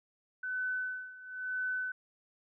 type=tone with tremolo; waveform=sine; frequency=1508 Hz; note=F#6; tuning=32 cents sharp; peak=-31 dBFS; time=0.43-1.92 s; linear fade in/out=5 ms; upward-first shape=sine; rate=1 Hz; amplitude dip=85%; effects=none